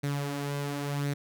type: tone with flanger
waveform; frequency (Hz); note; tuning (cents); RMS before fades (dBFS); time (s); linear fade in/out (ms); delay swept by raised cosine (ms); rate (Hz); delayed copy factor
sawtooth; 142.7; D3; -49; -32; 0.03-1.14; 10; 0.48 to 5.08; 0.94; +0.5
effects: none